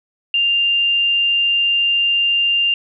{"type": "tone", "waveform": "sine", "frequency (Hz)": 2794, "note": "F7", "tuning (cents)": 0, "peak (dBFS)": -13, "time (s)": [0.34, 2.74], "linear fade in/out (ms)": 2, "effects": []}